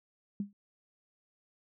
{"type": "tone with exponential decay", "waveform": "sine", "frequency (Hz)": 201.8, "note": "G#3", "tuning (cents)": -49, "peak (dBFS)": -28, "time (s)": [0.4, 0.53], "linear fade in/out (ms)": 2, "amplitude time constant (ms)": 28, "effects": []}